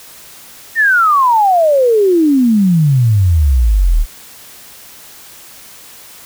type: exponential sweep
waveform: sine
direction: down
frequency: 1864.7 to 35.1 Hz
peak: -7 dBFS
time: 0.75-4.06 s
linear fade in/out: 50 ms
effects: white hiss -37 dBFS RMS until 6.25 s